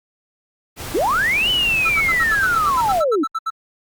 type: noise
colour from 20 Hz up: pink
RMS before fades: -30 dBFS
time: 0.76-3.03 s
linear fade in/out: 50 ms
type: linear two-way sweep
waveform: sine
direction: up then down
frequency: 267.5 to 3027 to 267.5 Hz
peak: -15 dBFS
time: 0.94-3.24 s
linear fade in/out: 10 ms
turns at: 1.5 s
type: tone bursts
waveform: triangle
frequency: 1322 Hz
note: E6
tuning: 5 cents sharp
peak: -17 dBFS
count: 15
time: 1.85-3.504 s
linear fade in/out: 10 ms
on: 44 ms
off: 71 ms
effects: Opus 48 kbps